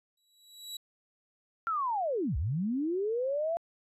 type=tone with exponential growth; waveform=sawtooth; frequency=3910 Hz; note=B7; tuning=18 cents flat; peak=-33 dBFS; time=0.17-0.77 s; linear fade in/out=5 ms; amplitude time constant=130 ms
type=linear two-way sweep; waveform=sine; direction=down then up; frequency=1384 to 58.27 to 688 Hz; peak=-28 dBFS; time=1.67-3.57 s; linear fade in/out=0 ms; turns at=2.37 s
effects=resampled to 32000 Hz